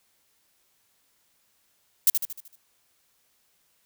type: noise with echo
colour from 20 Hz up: violet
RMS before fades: -17 dBFS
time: 2.07-2.1 s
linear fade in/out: 2 ms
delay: 76 ms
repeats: 6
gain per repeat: -6 dB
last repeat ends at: 2.556 s
effects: white hiss -68 dBFS RMS until 3.85 s